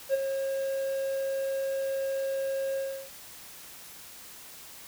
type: tone with ADSR envelope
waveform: triangle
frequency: 541 Hz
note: C#5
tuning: 42 cents flat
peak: -18 dBFS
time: 0.09-3.1 s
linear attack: 50 ms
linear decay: 19 ms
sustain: -8 dB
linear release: 330 ms
effects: white hiss -47 dBFS RMS until 4.87 s